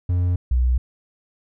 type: tone pair in turn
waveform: triangle / sine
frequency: 89.1 / 62.03 Hz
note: F2 / B1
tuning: +35 / +8 cents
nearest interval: tritone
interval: 627 cents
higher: first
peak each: -15 dBFS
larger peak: neither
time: 0.09-0.36 / 0.51-0.78 s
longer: neither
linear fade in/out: 5 ms
effects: none